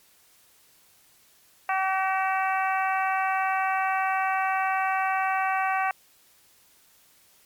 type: harmonic tone with a mistuned harmonic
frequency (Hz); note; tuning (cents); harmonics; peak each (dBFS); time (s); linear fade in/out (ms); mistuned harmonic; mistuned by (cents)
381.7; G4; -46; 2 / 3 / 4 / 5 / 6 / 7; -25 / -29 / -31 / -33 / -35 / -36; 1.69-5.91; 2; 5; -16
effects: white hiss -59 dBFS RMS until 7.45 s + MP3 96 kbps